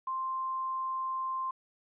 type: tone with quantisation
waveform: sine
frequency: 1050 Hz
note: C6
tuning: 6 cents sharp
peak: -31 dBFS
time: 0.07-1.51 s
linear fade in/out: 5 ms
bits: 9
effects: resampled to 8000 Hz